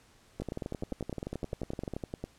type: two click trains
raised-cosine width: 2 ms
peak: -22 / -22 dBFS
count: 19 / 19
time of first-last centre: 0.42-2.24 / 0.4-1.965 s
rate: 9.89 / 11.5 Hz
effects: pink hiss -62 dBFS RMS until 2.38 s + low-pass 10000 Hz 12 dB/octave